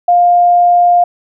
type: tone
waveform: sine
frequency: 704 Hz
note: F5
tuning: 14 cents sharp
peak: -5 dBFS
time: 0.08-1.04 s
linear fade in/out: 5 ms
effects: none